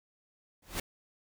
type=noise with exponential growth; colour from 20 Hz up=pink; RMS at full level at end=-29 dBFS; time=0.62-0.8 s; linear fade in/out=5 ms; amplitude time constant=39 ms; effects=none